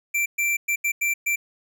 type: tone bursts at uneven times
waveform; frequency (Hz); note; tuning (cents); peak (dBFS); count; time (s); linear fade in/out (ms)
square; 2349; D7; 0; -21; 6; 0.14-0.26 / 0.38-0.57 / 0.68-0.76 / 0.84-0.92 / 1.01-1.14 / 1.26-1.36; 10
effects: none